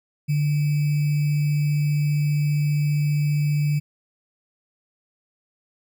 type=tone with sample-and-hold; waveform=sine; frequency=147.5 Hz; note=D3; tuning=8 cents sharp; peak=-18 dBFS; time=0.28-3.8 s; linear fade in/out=20 ms; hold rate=2450 Hz; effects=none